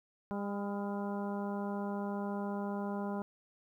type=harmonic tone with a mistuned harmonic; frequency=201.6 Hz; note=G3; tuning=49 cents sharp; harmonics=1 / 2 / 3 / 4 / 5 / 6 / 7; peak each=-36 / -42 / -44 / -44 / -46 / -54 / -52 dBFS; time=0.31-3.22 s; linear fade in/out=0 ms; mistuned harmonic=6; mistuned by=+61 cents; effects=12-bit